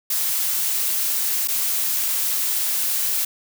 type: noise with dropouts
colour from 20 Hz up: blue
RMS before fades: -22 dBFS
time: 0.1-3.25 s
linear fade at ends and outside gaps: 5 ms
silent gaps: 1.475-1.483 s
effects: none